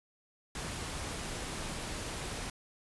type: noise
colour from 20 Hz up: pink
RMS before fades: -39 dBFS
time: 0.55-2.5 s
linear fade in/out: 2 ms
effects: resampled to 24000 Hz